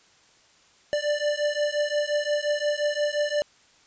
square beating tone pair, 587.3 / 593 Hz, D5 / D5, 0 / +17 cents, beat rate 5.7 Hz, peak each -27 dBFS, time 0.93-3.42 s, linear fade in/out 0 ms, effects white hiss -58 dBFS RMS until 3.86 s + resampled to 16000 Hz

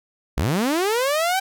sawtooth linear sweep, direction up, 49.36 to 784 Hz, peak -15 dBFS, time 0.37-1.4 s, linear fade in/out 10 ms, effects none

